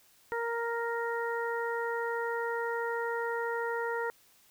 harmonic tone, 466.2 Hz, A#4, in tune, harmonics 1 / 2 / 3 / 4, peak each -33 / -36 / -38 / -39 dBFS, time 0.32-4.1 s, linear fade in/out 0 ms, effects white hiss -63 dBFS RMS until 4.5 s

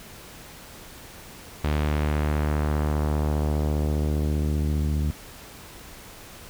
sawtooth tone with low-pass filter sweep, 75 Hz, D2, 37 cents sharp, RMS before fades -24 dBFS, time 1.64-5.11 s, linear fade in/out 0 ms, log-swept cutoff 3500 to 210 Hz, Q 1, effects pink hiss -44 dBFS RMS until 6.49 s

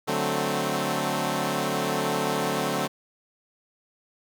10% pulse chord, D dominant seventh, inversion none, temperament equal, 146.83 / 185 / 220 / 261.6 Hz, D3 / F#3 / A3 / C4, 0 / 0 / 0 / 0 cents, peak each -22 dBFS, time 0.07-2.88 s, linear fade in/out 20 ms, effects none

